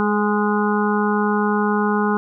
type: harmonic tone with a mistuned harmonic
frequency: 207.7 Hz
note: G#3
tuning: in tune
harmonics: 1 / 2 / 4 / 5 / 6 / 7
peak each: -19 / -22 / -25 / -26 / -27 / -27 dBFS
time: 0-2.17 s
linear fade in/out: 0 ms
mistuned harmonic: 2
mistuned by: +17 cents
effects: none